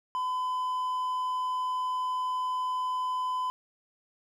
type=tone; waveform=triangle; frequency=1011 Hz; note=B5; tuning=40 cents sharp; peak=-26 dBFS; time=0.15-3.5 s; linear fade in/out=0 ms; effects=none